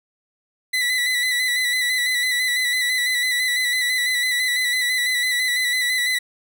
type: tone with vibrato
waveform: 30% pulse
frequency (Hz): 1986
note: B6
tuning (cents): +9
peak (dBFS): -16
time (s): 0.73-6.19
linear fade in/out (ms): 10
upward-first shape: square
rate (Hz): 6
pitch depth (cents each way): 30
effects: none